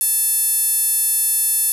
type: tone with band-pass filter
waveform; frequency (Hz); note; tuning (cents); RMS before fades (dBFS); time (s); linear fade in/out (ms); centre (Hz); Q
5% pulse; 880; A5; 0; -18; 0.01-1.72; 0; 11000; 8.9
effects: 7-bit